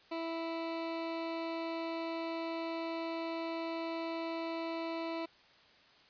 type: tone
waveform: 20% pulse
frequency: 329.6 Hz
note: E4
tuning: in tune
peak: -31 dBFS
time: 0.11-5.26 s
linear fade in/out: 10 ms
effects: white hiss -62 dBFS RMS until 6.09 s + resampled to 11025 Hz